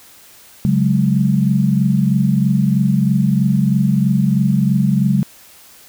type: chord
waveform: sine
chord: C# suspended fourth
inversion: none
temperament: just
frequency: 138.59 / 184.79 / 207.9 Hz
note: C#3 / F#3 / G#3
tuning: 0 / -2 / +2 cents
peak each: -16 dBFS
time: 0.65-5.23 s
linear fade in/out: 0 ms
effects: white hiss -44 dBFS RMS until 5.88 s